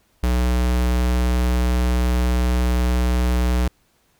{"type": "tone", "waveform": "square", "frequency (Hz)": 61.4, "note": "B1", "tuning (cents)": -9, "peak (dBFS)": -17, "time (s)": [0.23, 3.68], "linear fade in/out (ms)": 5, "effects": ["pink hiss -62 dBFS RMS until 4.19 s"]}